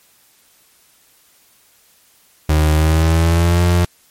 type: tone with pitch glide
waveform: 35% pulse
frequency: 77.1 to 87.55 Hz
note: D#2 to F2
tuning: -15 to +5 cents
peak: -9 dBFS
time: 2.49-3.85 s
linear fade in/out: 5 ms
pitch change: +220 cents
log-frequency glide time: 2.73-3.64 s
effects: white hiss -53 dBFS RMS until 4.1 s + MP3 64 kbps